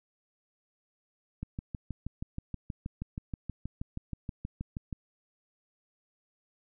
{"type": "click train", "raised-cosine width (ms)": 5, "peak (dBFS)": -23, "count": 23, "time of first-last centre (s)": [1.43, 4.928], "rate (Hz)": 6.29, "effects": []}